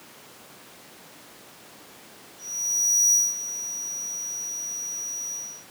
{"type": "tone with ADSR envelope", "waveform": "square", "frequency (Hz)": 5800, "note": "F#8", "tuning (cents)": -35, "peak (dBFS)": -16, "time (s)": [2.38, 5.66], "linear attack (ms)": 750, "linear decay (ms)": 210, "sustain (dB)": -14, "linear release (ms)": 330, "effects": ["pink hiss -47 dBFS RMS until 5.7 s", "high-pass 200 Hz 12 dB/octave"]}